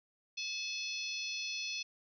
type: harmonic tone with a mistuned harmonic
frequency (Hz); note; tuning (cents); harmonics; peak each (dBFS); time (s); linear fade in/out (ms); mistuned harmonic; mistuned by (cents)
861; A5; -38; 3 / 4 / 5 / 6 / 7; -40 / -44 / -43 / -45 / -47; 0.37-1.83; 10; 7; -40
effects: none